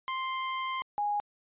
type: tone pair in turn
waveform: sawtooth / sine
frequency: 1048 / 825.7 Hz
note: C6 / G#5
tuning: +2 / -10 cents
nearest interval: major third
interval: 412 cents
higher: first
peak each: -27 dBFS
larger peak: neither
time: 0.08-0.82 / 0.98-1.2 s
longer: first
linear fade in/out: 0 ms
effects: resampled to 8000 Hz